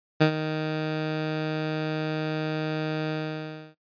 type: tone with ADSR envelope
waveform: 15% pulse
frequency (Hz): 155.56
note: D#3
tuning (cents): 0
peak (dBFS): -8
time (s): 0.2-3.75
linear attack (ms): 18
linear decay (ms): 90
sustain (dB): -12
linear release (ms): 650
effects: noise-tail reverb RT60 0.1 s tail -19 dB re dry + resampled to 11025 Hz

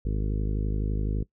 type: harmonic tone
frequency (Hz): 51.91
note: G#1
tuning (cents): 0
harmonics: 1 / 2 / 3 / 4 / 5 / 6 / 7 / 8 / 9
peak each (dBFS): -26 / -32 / -36 / -38 / -40 / -42 / -43 / -44 / -45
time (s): 0.05-1.23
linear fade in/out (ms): 5
effects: noise-tail reverb RT60 0.1 s tail -20 dB re dry

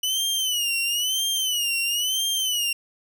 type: tone with vibrato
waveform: sawtooth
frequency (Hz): 2960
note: F#7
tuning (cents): 0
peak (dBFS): -19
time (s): 0.03-2.73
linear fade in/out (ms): 5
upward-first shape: sine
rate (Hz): 1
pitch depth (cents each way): 130
effects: none

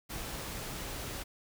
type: noise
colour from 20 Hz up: pink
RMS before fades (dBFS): -40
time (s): 0.09-1.24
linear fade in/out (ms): 20
effects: none

